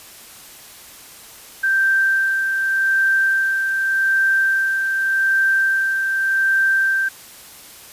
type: tone with tremolo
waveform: sine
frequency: 1568 Hz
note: G6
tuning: in tune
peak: -13 dBFS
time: 1.63-7.09 s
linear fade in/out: 10 ms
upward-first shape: sine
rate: 0.85 Hz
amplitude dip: 40%
effects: white hiss -41 dBFS RMS until 7.92 s + resampled to 32000 Hz